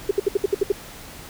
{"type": "tone bursts", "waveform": "sine", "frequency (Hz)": 398.9, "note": "G4", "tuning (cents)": 30, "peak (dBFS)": -14, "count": 8, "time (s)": [0.09, 0.72], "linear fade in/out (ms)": 5, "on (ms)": 21, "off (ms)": 66, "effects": ["pink hiss -40 dBFS RMS until 1.29 s"]}